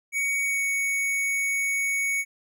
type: tone with pitch glide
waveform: square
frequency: 2243 to 2228 Hz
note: C#7 to C#7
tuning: +20 to +8 cents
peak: -24 dBFS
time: 0.12-2.25 s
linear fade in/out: 50 ms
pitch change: -12 cents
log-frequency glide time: 0.42-0.63 s
effects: none

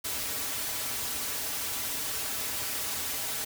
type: noise with comb filter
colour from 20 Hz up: white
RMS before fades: -33 dBFS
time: 0.04-3.45 s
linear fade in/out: 10 ms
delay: 5.6 ms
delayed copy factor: -0.85
effects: none

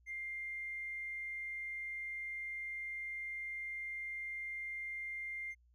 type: tone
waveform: triangle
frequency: 2100 Hz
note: C7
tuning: 6 cents sharp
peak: -36 dBFS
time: 0.06-5.55 s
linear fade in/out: 50 ms
effects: tanh soft clip ceiling -38 dBFS + added 60 Hz sine -65 dBFS peak until 5.74 s

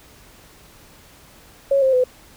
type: tone with pitch steps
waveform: sine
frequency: 552 / 528 / 505 Hz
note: C#5 / C5 / B4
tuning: -7 / +16 / +39 cents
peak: -13 dBFS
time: 1.71-2.04 s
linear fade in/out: 5 ms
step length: 110 ms
effects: pink hiss -48 dBFS RMS until 2.36 s

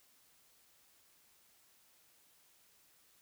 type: silence
effects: white hiss -68 dBFS RMS until 3.21 s

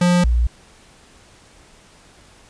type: tone pair in turn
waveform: square / sine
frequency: 176.9 / 59.03 Hz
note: F3 / A#1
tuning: +23 / +22 cents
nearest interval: octave + perfect fifth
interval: 1901 cents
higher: first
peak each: -13 dBFS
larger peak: neither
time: 0.01-0.24 / 0.24-0.47 s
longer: neither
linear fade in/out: 5 ms
effects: pink hiss -49 dBFS RMS until 2.49 s + resampled to 22050 Hz

